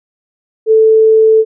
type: tone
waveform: sine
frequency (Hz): 440.5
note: A4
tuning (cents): +2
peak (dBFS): -4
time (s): 0.66-1.45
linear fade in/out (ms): 50
effects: none